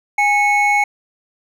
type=tone pair together; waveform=triangle; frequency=823.3 / 2200 Hz; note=G#5 / C#7; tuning=-15 / -14 cents; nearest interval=octave + perfect fourth; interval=1701 cents; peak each=-13 dBFS; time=0.18-0.84 s; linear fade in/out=5 ms; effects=none